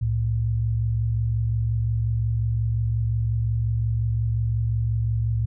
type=tone pair together; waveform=sine; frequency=66.07 / 111.7 Hz; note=C2 / A2; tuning=+17 / +27 cents; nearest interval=major sixth; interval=910 cents; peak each=-27 / -21 dBFS; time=0.01-5.46 s; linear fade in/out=10 ms; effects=none